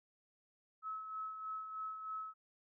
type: tone with tremolo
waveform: sine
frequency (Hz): 1292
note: E6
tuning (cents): -35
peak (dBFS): -39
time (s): 0.82-2.34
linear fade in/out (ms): 50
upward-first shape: sine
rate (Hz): 3.2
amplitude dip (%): 50
effects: none